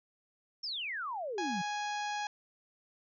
sine exponential sweep, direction down, 5588 to 166.7 Hz, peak -35 dBFS, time 0.63-1.62 s, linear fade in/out 10 ms
harmonic tone, 830.6 Hz, G#5, in tune, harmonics 1 / 2 / 3 / 4 / 5 / 6 / 7 / 8, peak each -35 / -41 / -45 / -47 / -49 / -51 / -52 / -53 dBFS, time 1.38-2.27 s, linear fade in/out 2 ms
effects none

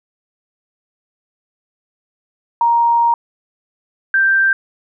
sine tone pair in turn, 937 / 1571.8 Hz, A#5 / G6, +9 / +4 cents, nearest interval major sixth, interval 895 cents, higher second, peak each -10 dBFS, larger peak neither, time 2.61-3.14 / 4.14-4.53 s, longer first, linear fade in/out 2 ms, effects none

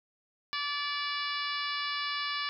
harmonic tone, 579 Hz, D5, 25 cents flat, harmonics 2 / 3 / 4 / 5 / 6 / 7 / 8 / 9, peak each -36 / -38 / -39 / -40 / -41 / -41 / -42 / -43 dBFS, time 0.53-2.49 s, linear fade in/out 0 ms, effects none

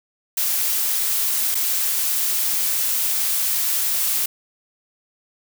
blue noise with dropouts, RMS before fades -21 dBFS, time 0.37-4.26 s, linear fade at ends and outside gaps 5 ms, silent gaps 1.546-1.551 s, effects none

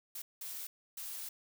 blue noise bursts at uneven times, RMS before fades -43 dBFS, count 3, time 0.15-0.22 / 0.41-0.67 / 0.97-1.29 s, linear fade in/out 5 ms, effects none

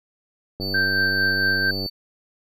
click train, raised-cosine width 2 ms, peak -18 dBFS, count 122, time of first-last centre 0.6-1.86 s, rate 96 Hz
triangle tone, 4500 Hz, C#8, 25 cents sharp, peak -26 dBFS, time 0.6-1.9 s, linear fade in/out 20 ms
sine tone with tremolo, 1568 Hz, G6, in tune, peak -17 dBFS, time 0.74-1.71 s, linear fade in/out 5 ms, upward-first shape sine, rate 4.4 Hz, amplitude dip 35%
effects none

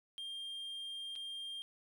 triangle tone with dropouts, 3200 Hz, G7, 35 cents sharp, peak -40 dBFS, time 0.18-1.62 s, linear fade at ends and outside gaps 0 ms, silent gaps 1.155-1.16 s, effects none

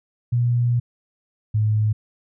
sine tone pair in turn, 120.6 / 107.44 Hz, B2 / A2, -41 / -41 cents, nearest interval major second, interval 200 cents, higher first, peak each -16 dBFS, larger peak neither, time 0.32-0.8 / 1.54-1.93 s, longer first, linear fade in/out 10 ms, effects none

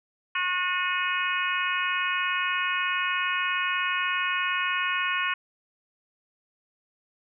harmonic tone with a mistuned harmonic, 363.2 Hz, F#4, 32 cents flat, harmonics 3 / 4 / 5 / 6 / 7 / 8, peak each -30 / -30 / -32 / -35 / -30 / -34 dBFS, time 0.35-5.34 s, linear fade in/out 5 ms, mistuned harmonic 7, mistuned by -21 cents, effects none

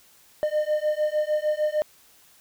triangle beating tone pair, 604 / 610.6 Hz, D5 / D#5, +48 / -33 cents, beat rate 6.6 Hz, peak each -23 dBFS, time 0.43-1.82 s, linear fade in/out 0 ms, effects white hiss -56 dBFS RMS until 2.4 s

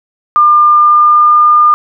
sine tone with pitch glide, 1200 to 1208.3 Hz, D6 to D6, +37 to +49 cents, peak -3 dBFS, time 0.36-1.74 s, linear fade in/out 0 ms, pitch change +12 cents, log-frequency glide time 0.69-1.43 s, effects none

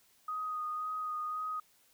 sine tone with vibrato, 1244.5 Hz, D#6, in tune, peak -34 dBFS, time 0.28-1.6 s, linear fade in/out 5 ms, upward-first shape sine, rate 1.9 Hz, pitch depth 17 cents each way, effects white hiss -67 dBFS RMS until 1.93 s

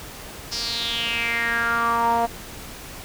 sawtooth tone with band-pass filter sweep, 233.1 Hz, A#3, in tune, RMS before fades -23 dBFS, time 0.51-2.27 s, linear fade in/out 20 ms, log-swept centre 5300 to 760 Hz, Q 5.7, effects pink hiss -38 dBFS RMS until 3.04 s

